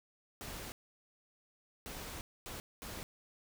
pink noise bursts at uneven times, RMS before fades -45 dBFS, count 4, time 0.41-0.72 / 1.86-2.21 / 2.46-2.6 / 2.82-3.03 s, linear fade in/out 0 ms, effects none

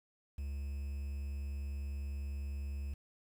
triangle tone with quantisation, 70 Hz, C#2, 18 cents sharp, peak -35 dBFS, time 0.38-2.94 s, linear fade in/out 5 ms, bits 10, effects none

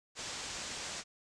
white low-pass noise, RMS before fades -42 dBFS, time 0.15-1.04 s, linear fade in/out 50 ms, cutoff 7900 Hz, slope 48 dB/octave, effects none

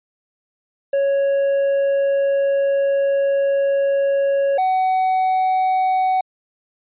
triangle tone pair in turn, 554.4 / 750.1 Hz, C#5 / F#5, 0 / +23 cents, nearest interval perfect fourth, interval 523 cents, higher second, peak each -13 dBFS, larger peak neither, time 0.93-4.58 / 4.58-6.21 s, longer first, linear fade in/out 5 ms, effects resampled to 8000 Hz

